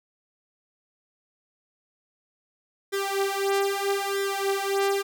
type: tone with flanger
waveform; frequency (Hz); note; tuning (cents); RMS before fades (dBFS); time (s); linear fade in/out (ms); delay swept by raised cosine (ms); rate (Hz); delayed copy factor
sawtooth; 395.2; G4; +14; -26; 2.92-5.03; 20; 0.55 to 5.05; 0.78; +0.9
effects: none